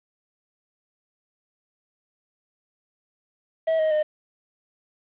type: tone with pitch steps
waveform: triangle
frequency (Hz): 646 / 628.3 / 611.2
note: E5 / D#5 / D#5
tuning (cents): -35 / +17 / -31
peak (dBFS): -17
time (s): 3.67-4.03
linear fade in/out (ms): 10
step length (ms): 120
effects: resampled to 8000 Hz + 8-bit